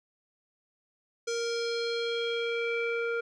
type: tone with low-pass filter sweep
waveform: square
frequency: 466.2 Hz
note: A#4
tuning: in tune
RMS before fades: -31 dBFS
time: 1.27-3.21 s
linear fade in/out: 10 ms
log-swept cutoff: 6200 to 1800 Hz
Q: 3.6
effects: none